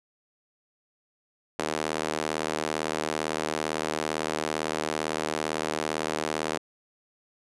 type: tone with high-pass filter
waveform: sawtooth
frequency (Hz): 77.78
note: D#2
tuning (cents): 0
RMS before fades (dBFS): -30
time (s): 1.59-6.58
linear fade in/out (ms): 0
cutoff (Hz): 400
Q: 0.92
effects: resampled to 24000 Hz